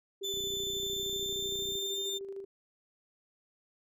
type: tone with tremolo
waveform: sine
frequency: 392 Hz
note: G4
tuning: in tune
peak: -37 dBFS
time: 0.21-2.45 s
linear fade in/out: 10 ms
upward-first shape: square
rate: 13 Hz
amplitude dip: 40%
type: tone with pitch glide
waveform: 35% pulse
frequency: 3520 to 3602 Hz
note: A7 to A7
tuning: 0 to +40 cents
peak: -32 dBFS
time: 0.23-2.19 s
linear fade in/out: 20 ms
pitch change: +40 cents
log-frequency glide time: 0.42-2.05 s
type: click train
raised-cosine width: 3 ms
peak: -36 dBFS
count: 44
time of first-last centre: 0.34-1.754 s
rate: 30.4 Hz
effects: resampled to 32000 Hz